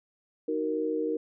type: chord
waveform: sine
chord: D# minor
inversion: none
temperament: just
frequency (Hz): 311.1 / 373.4 / 466.7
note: D#4 / F#4 / A#4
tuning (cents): 0 / +16 / +2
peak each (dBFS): -31 / -35 / -29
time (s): 0.48-1.17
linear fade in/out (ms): 5
effects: none